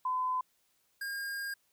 sine / square tone pair in turn, 1016 / 1616.2 Hz, B5 / G#6, +49 / -48 cents, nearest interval minor sixth, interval 803 cents, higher second, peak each -29 / -36 dBFS, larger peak first, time 0.05-0.41 / 1.01-1.54 s, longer second, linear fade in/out 5 ms, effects white hiss -73 dBFS RMS until 1.72 s

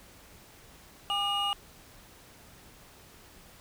triangle tone cluster, 806 / 1203 / 2872 Hz, G5 / D6 / F7, +48 / +41 / +48 cents, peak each -31 / -32 / -28 dBFS, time 1.1-1.53 s, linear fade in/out 0 ms, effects pink hiss -54 dBFS RMS until 3.6 s

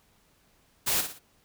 white noise with echo, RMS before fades -26 dBFS, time 0.86-1.02 s, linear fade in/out 20 ms, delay 58 ms, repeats 3, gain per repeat -8 dB, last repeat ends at 1.194 s, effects pink hiss -65 dBFS RMS until 1.44 s

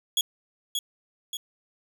sawtooth tone with echo, 3347 Hz, G#7, 13 cents sharp, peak -18 dBFS, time 0.17-0.21 s, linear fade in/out 2 ms, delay 580 ms, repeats 2, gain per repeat -5 dB, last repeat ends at 1.37 s, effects none

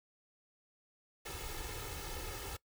pink noise with comb filter, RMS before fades -43 dBFS, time 1.25-2.57 s, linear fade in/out 10 ms, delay 2.3 ms, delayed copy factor +0.8, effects noise-tail reverb RT60 0.1 s tail -20 dB re dry

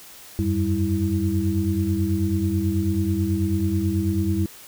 sine tone cluster, 88 / 97.2 / 195.8 / 325.4 Hz, F2 / G2 / G3 / E4, +14 / -14 / -2 / -22 cents, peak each -25 dBFS, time 0.39-4.46 s, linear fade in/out 0 ms, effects white hiss -44 dBFS RMS until 4.67 s

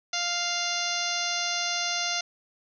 harmonic tone, 698.5 Hz, F5, in tune, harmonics 1 / 2 / 3 / 4 / 5 / 6 / 7 / 8 / 9, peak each -35 / -35 / -35 / -35 / -35 / -35 / -35 / -35 / -35 dBFS, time 0.13-2.21 s, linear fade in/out 5 ms, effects none

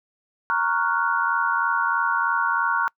sine chord, Gb major seventh, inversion first, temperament equal, 932.3 / 1108.7 / 1396.9 / 1480 Hz, Bb5 / Db6 / F6 / Gb6, 0 / 0 / 0 / 0 cents, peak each -25 dBFS, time 0.5-2.88 s, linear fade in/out 0 ms, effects noise-tail reverb RT60 0.1 s tail -26 dB re dry

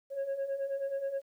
sine beating tone pair, 542 / 551.4 Hz, C#5 / C#5, -39 / -9 cents, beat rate 9.4 Hz, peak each -36 / -31 dBFS, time 0.1-1.22 s, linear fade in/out 50 ms, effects tanh soft clip ceiling -29 dBFS + 11-bit

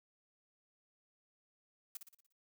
blue noise with echo, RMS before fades -44 dBFS, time 1.95-1.97 s, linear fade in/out 2 ms, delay 59 ms, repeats 6, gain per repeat -6 dB, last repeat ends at 2.324 s, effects noise-tail reverb RT60 0.1 s tail -24 dB re dry

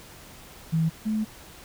sine tone pair in turn, 162 / 216.2 Hz, E3 / A3, -30 / -30 cents, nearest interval perfect fourth, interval 500 cents, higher second, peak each -20 / -23 dBFS, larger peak first, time 0.72-0.9 / 1.05-1.25 s, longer second, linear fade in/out 20 ms, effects pink hiss -47 dBFS RMS until 1.64 s

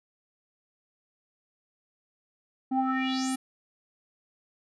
square tone with low-pass filter sweep, 261.6 Hz, C4, in tune, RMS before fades -28 dBFS, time 2.71-3.36 s, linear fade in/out 10 ms, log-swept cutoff 560 to 11000 Hz, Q 5.3, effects none

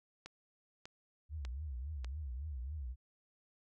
click train, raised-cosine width 0.2 ms, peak -30 dBFS, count 4, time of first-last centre 0.26-2.046 s, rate 1.68 Hz
sine tone with vibrato, 68.9 Hz, C#2, 10 cents flat, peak -39 dBFS, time 1.29-2.96 s, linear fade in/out 50 ms, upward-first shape triangle, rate 3.6 Hz, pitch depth 280 cents each way
effects none

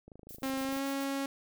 click train, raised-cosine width 2 ms, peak -37 dBFS, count 19, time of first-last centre 0.08-0.764 s, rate 26.3 Hz
violet noise with tremolo, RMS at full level -48 dBFS, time 0.29-1.04 s, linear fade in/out 0 ms, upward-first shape square, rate 7 Hz, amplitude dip 80%
sawtooth tone with pitch glide, 267 to 274.7 Hz, C4 to C#4, +35 to -16 cents, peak -28 dBFS, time 0.43-1.26 s, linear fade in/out 2 ms, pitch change +49 cents, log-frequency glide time 0.63-0.84 s
effects none

